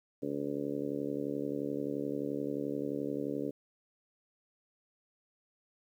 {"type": "harmonic tone", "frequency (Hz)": 71.5, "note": "D2", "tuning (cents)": -46, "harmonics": [2, 3, 4, 5, 6, 7, 8], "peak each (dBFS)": [-46, -44, -36, -43, -39, -41, -46], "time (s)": [0.22, 3.51], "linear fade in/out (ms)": 10, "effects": ["11-bit"]}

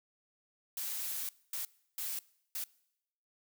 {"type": "noise bursts at uneven times", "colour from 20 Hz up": "blue", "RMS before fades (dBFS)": -38, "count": 4, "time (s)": [[0.77, 1.29], [1.53, 1.65], [1.98, 2.19], [2.55, 2.64]], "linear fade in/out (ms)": 2, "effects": ["noise-tail reverb RT60 0.8 s tail -23 dB re dry"]}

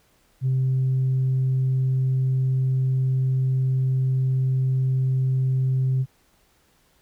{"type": "tone", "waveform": "sine", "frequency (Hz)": 130.81, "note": "C3", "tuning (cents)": 0, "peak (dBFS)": -17, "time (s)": [0.41, 6.06], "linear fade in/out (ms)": 50, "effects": ["tanh soft clip ceiling -16 dBFS", "pink hiss -62 dBFS RMS until 7.01 s"]}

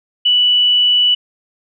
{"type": "tone", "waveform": "sine", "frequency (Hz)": 2960, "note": "F#7", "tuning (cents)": 0, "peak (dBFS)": -9, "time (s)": [0.25, 1.15], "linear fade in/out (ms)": 10, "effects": []}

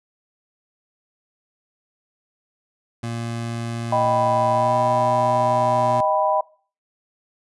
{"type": "tone with pitch glide", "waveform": "25% pulse", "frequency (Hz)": [116.54, 120.79], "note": ["A#2", "B2"], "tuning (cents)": [0, -38], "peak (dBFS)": -22, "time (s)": [3.03, 6.01], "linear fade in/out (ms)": 5, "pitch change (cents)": 62, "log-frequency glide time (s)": [4.52, 4.77]}
{"type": "chord", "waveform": "sine", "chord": "Eb augmented", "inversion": "none", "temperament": "equal", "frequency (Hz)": [622.3, 784, 987.8], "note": ["Eb5", "G5", "B5"], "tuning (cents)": [0, 0, 0], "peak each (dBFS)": [-20, -22, -21], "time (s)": [3.92, 6.41], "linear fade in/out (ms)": 5}
{"type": "click", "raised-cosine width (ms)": 3, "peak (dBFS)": -29, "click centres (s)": 4.054}
{"effects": ["noise-tail reverb RT60 0.4 s tail -21 dB re dry", "resampled to 24000 Hz"]}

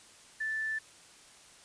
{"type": "tone with quantisation", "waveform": "sine", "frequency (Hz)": 1760, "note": "A6", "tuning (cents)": 0, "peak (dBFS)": -31, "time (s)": [0.4, 0.79], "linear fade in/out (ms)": 10, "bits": 9, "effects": ["white hiss -56 dBFS RMS until 1.64 s", "resampled to 22050 Hz"]}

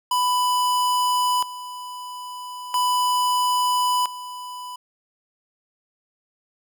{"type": "tone with tremolo", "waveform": "square", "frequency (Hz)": 994, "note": "B5", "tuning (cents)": 11, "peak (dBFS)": -19, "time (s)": [0.11, 4.76], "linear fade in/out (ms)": 5, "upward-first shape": "square", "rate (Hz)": 0.38, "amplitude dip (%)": 80, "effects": []}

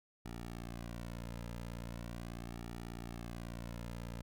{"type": "tone with flanger", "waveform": "sawtooth", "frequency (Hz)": 58.27, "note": "A#1", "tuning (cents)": 0, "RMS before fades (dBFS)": -45, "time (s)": [0.25, 4.22], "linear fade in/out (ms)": 5, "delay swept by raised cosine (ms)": [1.9, 2.69], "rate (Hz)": 0.39, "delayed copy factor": -0.85, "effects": []}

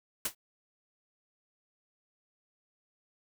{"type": "noise with exponential decay", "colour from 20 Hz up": "white", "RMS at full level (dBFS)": -26, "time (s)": [0.25, 0.35], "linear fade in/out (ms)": 5, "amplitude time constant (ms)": 20, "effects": []}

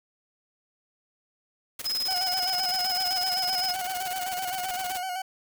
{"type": "noise with tremolo", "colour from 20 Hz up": "white", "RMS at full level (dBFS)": -35, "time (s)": [1.79, 5], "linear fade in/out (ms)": 5, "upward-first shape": "square", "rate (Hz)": 19, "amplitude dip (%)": 75}
{"type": "tone", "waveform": "sine", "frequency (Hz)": 5110, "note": "D#8", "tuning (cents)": 45, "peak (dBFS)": -26, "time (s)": [1.85, 3.73], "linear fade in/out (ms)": 10}
{"type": "tone with vibrato", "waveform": "40% pulse", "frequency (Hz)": 740, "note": "F#5", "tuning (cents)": 0, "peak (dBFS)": -29, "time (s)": [2.08, 5.22], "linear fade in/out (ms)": 5, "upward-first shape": "square", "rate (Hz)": 7.8, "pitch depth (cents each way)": 44}
{"effects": []}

